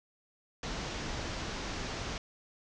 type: low-pass noise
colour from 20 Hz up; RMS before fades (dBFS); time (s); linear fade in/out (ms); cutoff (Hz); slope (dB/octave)
pink; -38; 0.63-2.18; 2; 6700; 48
effects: none

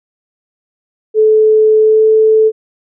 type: tone with pitch glide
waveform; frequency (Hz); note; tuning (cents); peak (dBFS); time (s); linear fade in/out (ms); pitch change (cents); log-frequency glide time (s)
sine; 433.6 to 437.4; A4 to A4; -25 to -10; -5; 1.14-2.52; 50; +15; 1.8-2.06
effects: none

